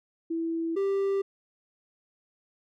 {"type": "tone pair in turn", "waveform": ["sine", "triangle"], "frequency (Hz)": [329.6, 393.2], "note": ["E4", "G4"], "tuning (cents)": [0, 5], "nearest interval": "minor third", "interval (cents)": 305, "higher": "second", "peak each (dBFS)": [-27, -22], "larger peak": "second", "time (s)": [[0.3, 0.76], [0.76, 1.22]], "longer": "neither", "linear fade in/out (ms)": 10, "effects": []}